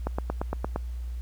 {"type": "click train", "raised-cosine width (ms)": 1, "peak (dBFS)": -14, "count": 7, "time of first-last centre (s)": [0.07, 0.76], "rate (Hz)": 8.69, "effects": ["added 60 Hz sine -31 dBFS peak until 1.21 s", "pink hiss -58 dBFS RMS until 1.21 s"]}